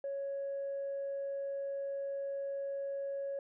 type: tone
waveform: sine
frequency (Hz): 554.4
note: C#5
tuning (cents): 0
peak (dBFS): -34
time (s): 0.04-3.39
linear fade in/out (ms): 2
effects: tanh soft clip ceiling -32 dBFS